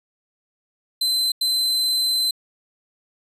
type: tone bursts at uneven times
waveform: 40% pulse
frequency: 4061 Hz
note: B7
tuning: 48 cents sharp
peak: -17 dBFS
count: 2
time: 1.01-1.32 / 1.41-2.31 s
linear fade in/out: 5 ms
effects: resampled to 32000 Hz